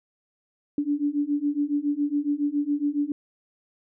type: beating tone pair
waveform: sine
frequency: 286.4 / 293.6 Hz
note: D4 / D4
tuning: -43 / 0 cents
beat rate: 7.2 Hz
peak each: -26 / -25 dBFS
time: 0.78-3.12 s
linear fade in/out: 2 ms
effects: none